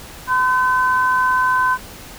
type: tone pair together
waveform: sine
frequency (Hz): 1017.8 / 1525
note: C6 / G6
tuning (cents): -48 / -48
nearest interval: perfect fifth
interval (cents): 700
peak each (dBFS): -15 / -18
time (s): 0.27-1.78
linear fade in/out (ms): 50
effects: pink hiss -37 dBFS RMS until 2.18 s